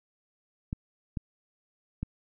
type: clicks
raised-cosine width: 5 ms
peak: -19 dBFS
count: 3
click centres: 0.729 / 1.172 / 2.03 s
effects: none